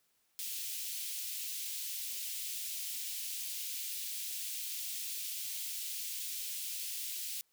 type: high-pass noise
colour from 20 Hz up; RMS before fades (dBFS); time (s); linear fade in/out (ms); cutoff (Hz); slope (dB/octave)
white; -40; 0.39-7.41; 0; 2600; 24
effects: white hiss -75 dBFS RMS until 7.52 s